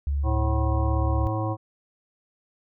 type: tone with pitch glide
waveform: sine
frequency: 70.7 to 71.48 Hz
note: C#2 to D2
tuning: +35 to -46 cents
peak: -22 dBFS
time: 0.07-1.27 s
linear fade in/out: 0 ms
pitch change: +19 cents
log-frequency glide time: 0.4-0.6 s
type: harmonic tone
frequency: 108.2 Hz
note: A2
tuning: 29 cents flat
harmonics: 1 / 3 / 5 / 7 / 9 / 10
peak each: -26 / -31 / -33 / -34 / -36 / -36 dBFS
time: 0.23-1.57 s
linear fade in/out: 50 ms
effects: none